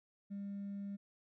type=tone with hard clipping; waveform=triangle; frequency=200 Hz; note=G3; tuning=35 cents sharp; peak=-40 dBFS; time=0.3-0.97 s; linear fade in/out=20 ms; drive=2 dB; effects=none